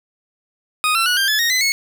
20% pulse tone with pitch steps, 1244.5 / 1349.3 / 1463 / 1586.2 / 1719.8 / 1864.6 / 2022 / 2192 Hz, D#6 / E6 / F#6 / G6 / A6 / A#6 / B6 / C#7, 0 / +40 / -20 / +20 / -40 / 0 / +40 / -20 cents, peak -10 dBFS, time 0.84-1.72 s, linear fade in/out 0 ms, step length 110 ms, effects 7-bit

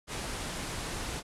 pink low-pass noise, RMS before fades -37 dBFS, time 0.07-1.23 s, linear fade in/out 50 ms, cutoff 11000 Hz, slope 48 dB/octave, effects none

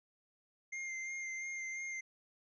square tone with vibrato, 2105 Hz, C7, 10 cents sharp, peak -40 dBFS, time 0.72-2.01 s, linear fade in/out 10 ms, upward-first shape sine, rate 2.9 Hz, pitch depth 20 cents each way, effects resampled to 16000 Hz

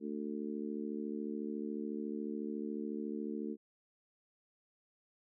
harmonic tone, 74 Hz, D2, 14 cents sharp, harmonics 3 / 4 / 5 / 6, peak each -40 / -42 / -44 / -46 dBFS, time 0-3.57 s, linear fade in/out 50 ms, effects none

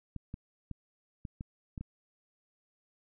clicks, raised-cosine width 5 ms, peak -27 dBFS, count 7, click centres 0.163 / 0.341 / 0.713 / 1.252 / 1.409 / 1.778 / 1.81 s, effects none

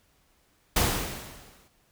pink noise with exponential decay, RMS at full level -21 dBFS, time 0.76-1.68 s, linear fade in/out 5 ms, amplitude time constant 200 ms, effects pink hiss -66 dBFS RMS until 1.91 s

